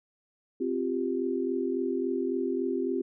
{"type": "chord", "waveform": "sine", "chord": "C suspended fourth", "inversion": "none", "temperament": "just", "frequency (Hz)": [261.6, 348.8, 392.4], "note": ["C4", "F4", "G4"], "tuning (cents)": [0, -2, 2], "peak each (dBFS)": -31, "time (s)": [0.6, 3.02], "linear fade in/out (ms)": 10, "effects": []}